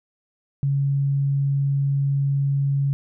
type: tone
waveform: sine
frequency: 139.3 Hz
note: C#3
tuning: 9 cents sharp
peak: -18 dBFS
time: 0.63-2.93 s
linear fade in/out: 0 ms
effects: none